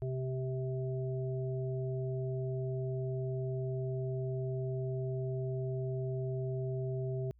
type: harmonic tone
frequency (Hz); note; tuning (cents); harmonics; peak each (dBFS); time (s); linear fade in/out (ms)
130; C3; -11; 1 / 3 / 5; -34 / -39 / -45; 0.02-7.31; 0
effects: added 60 Hz sine -60 dBFS peak until 7.39 s